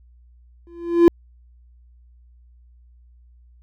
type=tone with exponential growth; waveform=triangle; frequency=341.6 Hz; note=F4; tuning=38 cents flat; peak=-3 dBFS; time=0.67-1.08 s; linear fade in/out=0 ms; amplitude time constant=87 ms; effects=added 60 Hz sine -48 dBFS peak until 3.62 s